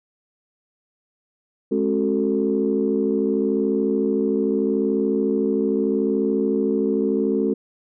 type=tone cluster; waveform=sine; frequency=210.9 / 271.7 / 371.7 / 445.3 Hz; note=G#3 / C#4 / F#4 / A4; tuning=+27 / -35 / +8 / +21 cents; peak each=-23 dBFS; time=1.71-7.54 s; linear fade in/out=10 ms; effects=tanh soft clip ceiling -8 dBFS